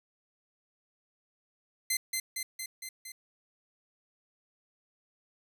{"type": "tone with echo", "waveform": "10% pulse", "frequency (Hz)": 2067, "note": "C7", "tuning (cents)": -22, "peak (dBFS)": -18, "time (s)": [1.9, 1.97], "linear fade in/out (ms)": 5, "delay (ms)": 230, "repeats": 5, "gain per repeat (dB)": -3, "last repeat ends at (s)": 3.12, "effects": []}